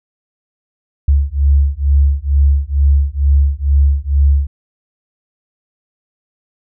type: beating tone pair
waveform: sine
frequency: 69.3 / 71.5 Hz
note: C#2 / D2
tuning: 0 / -46 cents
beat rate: 2.2 Hz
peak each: -12 dBFS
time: 1.08-4.47 s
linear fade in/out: 5 ms
effects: none